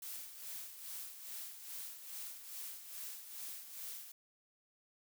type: noise with tremolo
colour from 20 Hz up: blue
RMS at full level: -45 dBFS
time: 0.02-4.12 s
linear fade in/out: 5 ms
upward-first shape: sine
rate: 2.4 Hz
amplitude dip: 60%
effects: none